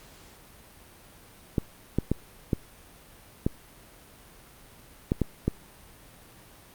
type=clicks; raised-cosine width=3 ms; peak=-10 dBFS; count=8; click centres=1.582 / 1.986 / 2.116 / 2.532 / 3.465 / 5.119 / 5.217 / 5.48 s; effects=pink hiss -52 dBFS RMS until 6.74 s + Opus 48 kbps